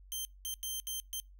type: tone bursts at uneven times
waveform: 10% pulse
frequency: 3137 Hz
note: G7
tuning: 1 cent sharp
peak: -28 dBFS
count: 5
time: 0.12-0.25 / 0.45-0.54 / 0.63-0.8 / 0.87-1 / 1.13-1.2 s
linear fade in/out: 0 ms
effects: noise-tail reverb RT60 0.2 s tail -25 dB re dry + added 47 Hz sine -53 dBFS peak until 1.39 s